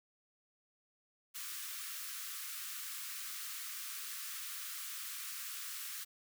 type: high-pass noise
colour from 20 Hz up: white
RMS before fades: -44 dBFS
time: 1.34-6.05 s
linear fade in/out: 20 ms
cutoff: 1100 Hz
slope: 96 dB/octave
effects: none